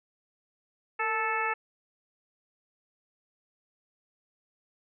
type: harmonic tone with a mistuned harmonic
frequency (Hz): 438.3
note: A4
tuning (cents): -7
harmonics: 1 / 2 / 3 / 4 / 5 / 6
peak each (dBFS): -37 / -32 / -32 / -33 / -35 / -36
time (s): 0.99-1.54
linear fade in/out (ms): 10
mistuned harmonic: 1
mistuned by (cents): +66
effects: none